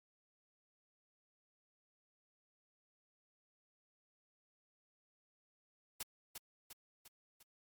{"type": "noise with echo", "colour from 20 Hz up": "white", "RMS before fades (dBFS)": -42, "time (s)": [6, 6.03], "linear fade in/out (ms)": 5, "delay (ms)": 350, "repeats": 4, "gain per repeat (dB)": -5, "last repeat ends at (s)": 7.43, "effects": ["MP3 96 kbps"]}